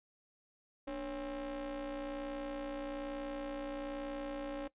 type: ring-modulated tone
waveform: square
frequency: 130.81 Hz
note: C3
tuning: in tune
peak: -36 dBFS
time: 0.87-4.68 s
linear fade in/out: 10 ms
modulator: 423 Hz
effects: noise-tail reverb RT60 0.1 s tail -19 dB re dry + resampled to 8000 Hz